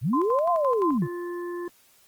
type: linear two-way sweep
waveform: sine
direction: up then down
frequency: 96.2 to 715 to 114 Hz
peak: -21 dBFS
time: 0.01-1.08 s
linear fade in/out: 50 ms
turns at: 0.5 s
type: tone with tremolo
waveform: sine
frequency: 1035 Hz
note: C6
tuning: 19 cents flat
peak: -23 dBFS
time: 0.13-0.98 s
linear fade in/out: 5 ms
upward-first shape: square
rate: 5.8 Hz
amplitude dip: 70%
type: harmonic tone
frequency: 349.7 Hz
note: F4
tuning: 2 cents sharp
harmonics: 1 / 3 / 5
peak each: -30 / -40 / -44 dBFS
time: 1.02-1.68 s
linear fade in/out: 2 ms
effects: white hiss -59 dBFS RMS until 2.07 s + Opus 24 kbps